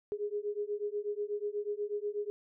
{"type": "beating tone pair", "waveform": "sine", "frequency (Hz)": [410.1, 418.3], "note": ["G#4", "G#4"], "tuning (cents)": [-22, 12], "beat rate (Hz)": 8.2, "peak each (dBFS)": [-36, -36], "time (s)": [0.12, 2.3], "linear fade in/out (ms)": 0, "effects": []}